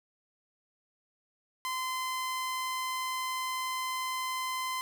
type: tone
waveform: sawtooth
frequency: 1031 Hz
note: C6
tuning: 26 cents flat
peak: -28 dBFS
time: 1.65-4.81 s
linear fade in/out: 0 ms
effects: 9-bit